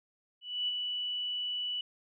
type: tone with ADSR envelope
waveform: sine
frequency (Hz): 2960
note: F#7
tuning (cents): 0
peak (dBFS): -28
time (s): 0.41-1.81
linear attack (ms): 270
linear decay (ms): 24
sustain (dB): -4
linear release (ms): 3
effects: none